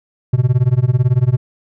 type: tone with tremolo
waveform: triangle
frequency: 124.7 Hz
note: B2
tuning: 17 cents sharp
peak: -5 dBFS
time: 0.33-1.37 s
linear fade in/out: 5 ms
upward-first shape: sine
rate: 18 Hz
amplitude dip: 95%
effects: none